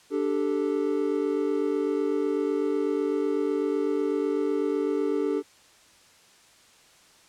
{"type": "chord", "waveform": "triangle", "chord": "D suspended fourth", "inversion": "none", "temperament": "equal", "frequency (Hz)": [293.7, 392, 440], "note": ["D4", "G4", "A4"], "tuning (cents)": [0, 0, 0], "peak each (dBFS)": -26, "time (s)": [0.1, 5.43], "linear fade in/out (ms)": 50, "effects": ["white hiss -56 dBFS RMS until 7.28 s", "low-pass 8000 Hz 12 dB/octave"]}